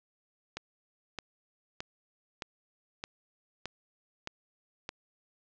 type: click train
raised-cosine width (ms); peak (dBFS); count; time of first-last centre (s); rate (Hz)
0.2; -19; 8; 0.57-4.891; 1.62
effects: low-pass 6000 Hz 12 dB/octave